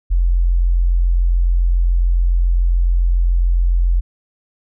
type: tone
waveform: sine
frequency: 43.57 Hz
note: F1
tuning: 3 cents flat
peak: -11 dBFS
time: 0.1-4.01 s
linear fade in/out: 20 ms
effects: none